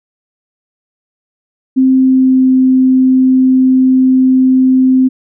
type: tone with pitch glide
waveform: sine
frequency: 261.6 to 259.3 Hz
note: C4 to C4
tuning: 0 to -15 cents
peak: -5 dBFS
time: 1.76-5.09 s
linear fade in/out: 20 ms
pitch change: -15 cents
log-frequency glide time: 1.94-2.5 s
effects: none